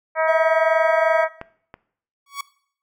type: harmonic tone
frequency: 319.3 Hz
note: D#4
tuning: 45 cents sharp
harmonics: 2 / 3 / 4 / 5 / 6 / 7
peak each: -19 / -23 / -25 / -27 / -29 / -30 dBFS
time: 0.15-1.29 s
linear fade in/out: 50 ms
type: tone with pitch glide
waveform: triangle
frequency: 657 to 662 Hz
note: E5 to E5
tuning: -6 to +7 cents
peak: -16 dBFS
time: 0.27-1.25 s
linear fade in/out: 20 ms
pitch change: +13 cents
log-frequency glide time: 0.48-0.9 s
type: clicks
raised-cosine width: 0.5 ms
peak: -16 / -22 dBFS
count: 2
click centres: 1.414 / 1.741 s
type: tone with exponential growth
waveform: sawtooth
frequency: 1122 Hz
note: C#6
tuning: 21 cents sharp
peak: -19 dBFS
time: 2.26-2.41 s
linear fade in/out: 5 ms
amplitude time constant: 32 ms
effects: noise-tail reverb RT60 0.6 s tail -19 dB re dry